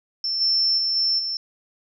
sine tone with level steps, 5360 Hz, E8, 28 cents sharp, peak -22 / -17 / -20 / -18 / -24 dBFS, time 0.24-1.37 s, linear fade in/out 2 ms, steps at 0.4 / 0.77 / 0.95 / 1.18 s, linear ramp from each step 20 ms, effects none

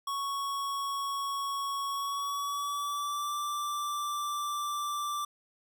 square tone with pitch glide, 1110 to 1174 Hz, C#6 to D6, +2 to -1 cents, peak -32 dBFS, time 0.07-5.25 s, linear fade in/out 5 ms, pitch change +97 cents, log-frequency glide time 1.9-3.35 s, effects none

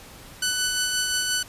10% pulse tone with tremolo, 1494 Hz, F#6, 16 cents sharp, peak -13 dBFS, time 0.42-1.43 s, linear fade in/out 5 ms, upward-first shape sine, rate 5.7 Hz, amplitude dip 30%, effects pink hiss -45 dBFS RMS until 1.48 s + resampled to 32000 Hz

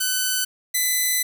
5% pulse tone pair in turn, 1506 / 2005 Hz, F#6 / B6, +30 / +26 cents, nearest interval perfect fourth, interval 496 cents, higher second, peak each -9 dBFS, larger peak neither, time 0-0.45 / 0.74-1.23 s, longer second, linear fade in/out 10 ms, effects 8-bit

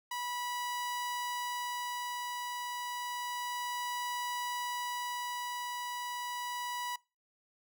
sawtooth tone with tremolo, 978 Hz, B5, 17 cents flat, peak -31 dBFS, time 0.11-6.96 s, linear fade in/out 5 ms, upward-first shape sine, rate 0.3 Hz, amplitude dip 25%, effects noise-tail reverb RT60 0.3 s tail -24 dB re dry

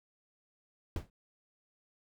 brown noise with exponential decay, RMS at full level -32 dBFS, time 0.96-1.1 s, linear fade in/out 2 ms, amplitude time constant 30 ms, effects none

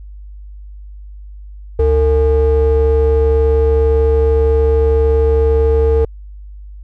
triangle ring-modulated tone, 190.2 Hz, F#3, 48 cents sharp, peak -4 dBFS, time 1.79-6.05 s, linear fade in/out 5 ms, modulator 262 Hz, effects added 50 Hz sine -30 dBFS peak until 6.83 s

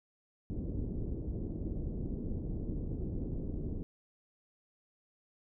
pink low-pass noise, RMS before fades -37 dBFS, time 0.5-3.83 s, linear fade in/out 0 ms, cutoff 380 Hz, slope 24 dB/octave, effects none

